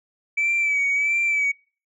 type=tone with vibrato; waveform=sine; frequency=2300 Hz; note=D7; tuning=37 cents flat; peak=-17 dBFS; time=0.37-1.52 s; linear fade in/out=10 ms; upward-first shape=sine; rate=1.5 Hz; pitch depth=45 cents each way; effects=noise-tail reverb RT60 0.4 s tail -26 dB re dry + tanh soft clip ceiling -16 dBFS